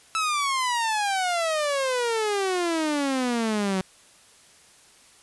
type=exponential sweep; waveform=sawtooth; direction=down; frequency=1318.5 to 185 Hz; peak=-19 dBFS; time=0.15-3.81 s; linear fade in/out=0 ms; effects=white hiss -54 dBFS RMS until 5.22 s + resampled to 24000 Hz